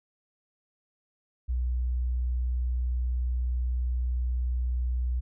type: tone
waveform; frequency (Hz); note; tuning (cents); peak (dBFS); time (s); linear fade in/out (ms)
sine; 61.6; B1; -4; -25; 1.48-5.21; 20
effects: none